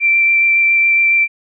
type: tone with vibrato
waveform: sine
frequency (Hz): 2349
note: D7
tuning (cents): 0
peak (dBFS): -9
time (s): 0-1.28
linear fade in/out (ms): 50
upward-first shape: sine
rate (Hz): 7.2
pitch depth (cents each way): 9
effects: none